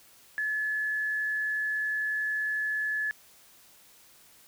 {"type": "tone with frequency modulation", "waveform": "sine", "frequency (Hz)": 1717, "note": "A6", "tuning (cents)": -43, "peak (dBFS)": -27, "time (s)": [0.38, 3.11], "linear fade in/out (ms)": 0, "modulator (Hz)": 111, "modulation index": 0.23, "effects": ["white hiss -57 dBFS RMS until 4.47 s"]}